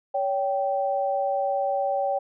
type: tone pair together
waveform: sine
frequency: 563 / 779.8 Hz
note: C#5 / G5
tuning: +27 / -9 cents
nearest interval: tritone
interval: 564 cents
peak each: -25 dBFS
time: 0.14-2.19 s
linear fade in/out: 10 ms
effects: none